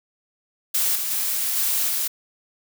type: noise with level steps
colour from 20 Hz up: blue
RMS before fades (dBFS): -21 / -26 / -24 / -22 / -24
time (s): 0.74-2.08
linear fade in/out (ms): 10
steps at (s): 0.95 / 1.1 / 1.56 / 1.88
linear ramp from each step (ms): 10
effects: none